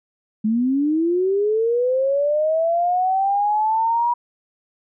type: linear sweep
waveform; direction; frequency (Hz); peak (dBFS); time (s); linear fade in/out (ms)
sine; up; 210 to 966; -16; 0.44-4.14; 10
effects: none